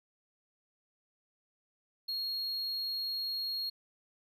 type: tone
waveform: triangle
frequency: 4285 Hz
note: C8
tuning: 40 cents sharp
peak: -32 dBFS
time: 2.08-3.7 s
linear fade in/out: 10 ms
effects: none